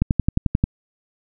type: click train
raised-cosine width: 5 ms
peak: -4 dBFS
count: 8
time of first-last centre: 0.02-0.639 s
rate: 11.3 Hz
effects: none